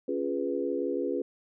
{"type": "chord", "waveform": "sine", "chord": "C# dominant seventh", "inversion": "none", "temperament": "equal", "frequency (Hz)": [277.2, 349.2, 415.3, 493.9], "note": ["C#4", "E#4", "G#4", "B4"], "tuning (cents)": [0, 0, 0, 0], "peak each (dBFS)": -33, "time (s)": [0.08, 1.22], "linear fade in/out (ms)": 5, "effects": []}